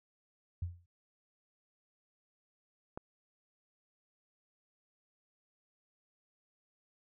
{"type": "tone with exponential decay", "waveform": "sine", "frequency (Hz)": 87.31, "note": "F2", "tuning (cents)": 0, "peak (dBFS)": -31, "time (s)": [0.62, 0.86], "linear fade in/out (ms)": 5, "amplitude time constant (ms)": 51}
{"type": "click", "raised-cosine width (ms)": 1, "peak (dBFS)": -27, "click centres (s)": 2.975}
{"effects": []}